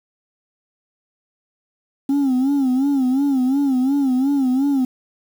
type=tone with vibrato; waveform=sine; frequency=268.1 Hz; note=C4; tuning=42 cents sharp; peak=-12 dBFS; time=2.09-4.85 s; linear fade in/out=5 ms; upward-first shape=sine; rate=2.8 Hz; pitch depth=110 cents each way; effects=tanh soft clip ceiling -14 dBFS + 7-bit